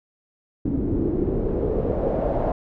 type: noise with low-pass filter sweep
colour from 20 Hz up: pink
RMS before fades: -23 dBFS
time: 0.65-2.52 s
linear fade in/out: 5 ms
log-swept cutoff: 280 to 670 Hz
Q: 3.4
effects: none